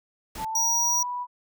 pink noise, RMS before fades -38 dBFS, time 0.35-0.45 s, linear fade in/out 5 ms
sine tone with pitch glide, 880 to 982.1 Hz, A5 to B5, 0 to -10 cents, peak -28 dBFS, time 0.37-1.27 s, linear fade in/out 50 ms, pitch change +190 cents, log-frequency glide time 0.48-1.01 s
square tone, 5770 Hz, F#8, 44 cents flat, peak -22 dBFS, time 0.55-1.03 s, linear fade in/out 5 ms
effects none

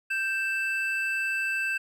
triangle tone pair together, 1568 / 2646 Hz, G6 / E7, 0 / +6 cents, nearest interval major sixth, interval 906 cents, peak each -27 dBFS, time 0.1-1.78 s, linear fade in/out 10 ms, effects none

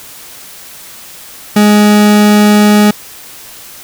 40% pulse tone, 208.7 Hz, G#3, 9 cents sharp, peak -3 dBFS, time 1.56-2.91 s, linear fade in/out 5 ms, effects white hiss -32 dBFS RMS until 3.83 s

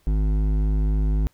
triangle tone with hard clipping, 51.91 Hz, G#1, in tune, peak -20 dBFS, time 0.07-1.27 s, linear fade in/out 0 ms, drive 15 dB, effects pink hiss -63 dBFS RMS until 1.33 s

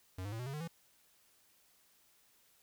square tone with pitch steps, 92.5 / 102.04 / 112.57 / 124.19 / 137 / 151.14 / 166.73 Hz, F#2 / G#2 / A2 / B2 / C#3 / D#3 / E3, 0 / -30 / +40 / +10 / -20 / -50 / +20 cents, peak -40 dBFS, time 0.18-0.677 s, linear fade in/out 5 ms, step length 71 ms, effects white hiss -69 dBFS RMS until 2.62 s

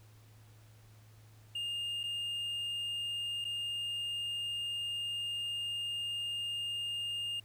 triangle tone with dropouts, 2823 Hz, F7, 18 cents sharp, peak -33 dBFS, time 1.55-7.4 s, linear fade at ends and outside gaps 5 ms, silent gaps 2.033-2.037 / 3.444-3.45 s, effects added 108 Hz sine -56 dBFS peak until 7.44 s + pink hiss -65 dBFS RMS until 7.44 s

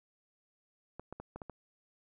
clicks, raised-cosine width 1 ms, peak -29 dBFS, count 6, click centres 0.996 / 1.126 / 1.2 / 1.36 / 1.418 / 1.497 s, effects none

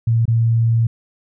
sine tone with dropouts, 114.9 Hz, A#2, 25 cents flat, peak -12 dBFS, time 0.07-0.87 s, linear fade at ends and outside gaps 5 ms, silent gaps 0.255-0.279 s, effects none

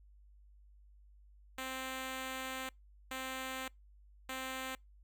5% pulse tone bursts at uneven times, 261.6 Hz, C4, in tune, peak -28 dBFS, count 3, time 1.58-2.69 / 3.11-3.68 / 4.29-4.75 s, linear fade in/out 2 ms, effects noise-tail reverb RT60 0.2 s tail -26 dB re dry + added 50 Hz sine -58 dBFS peak until 5.03 s

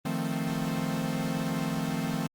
45% pulse chord, F dominant seventh, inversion third, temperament equal, 155.56 / 174.61 / 220 / 261.6 Hz, Eb3 / F3 / A3 / C4, 0 / 0 / 0 / 0 cents, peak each -34 dBFS, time 0.05-2.27 s, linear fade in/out 5 ms, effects Opus 32 kbps

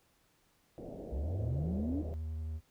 white low-pass noise, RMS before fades -45 dBFS, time 0.78-2.14 s, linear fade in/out 0 ms, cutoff 640 Hz, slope 48 dB/octave
sine exponential sweep, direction up, 61.74 to 312.1 Hz, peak -33 dBFS, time 1.12-2.02 s, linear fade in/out 10 ms
triangle tone with vibrato, 78.9 Hz, D#2, 25 cents sharp, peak -34 dBFS, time 1.38-2.61 s, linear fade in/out 50 ms, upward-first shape sine, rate 11 Hz, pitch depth 18 cents each way
effects pink hiss -71 dBFS RMS until 2.7 s

